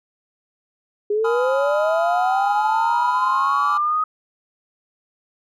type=linear sweep; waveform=sine; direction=up; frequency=408 to 1260 Hz; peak=-17 dBFS; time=1.1-4.04 s; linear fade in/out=5 ms
type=chord; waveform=triangle; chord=F half-diminished seventh; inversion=first; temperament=just; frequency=838.1 / 1005.8 / 1257.2 / 1396.9 Hz; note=Ab5 / Cb6 / Eb6 / F6; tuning=+16 / +31 / +18 / 0 cents; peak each=-26 dBFS; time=1.24-3.78 s; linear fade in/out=10 ms
effects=none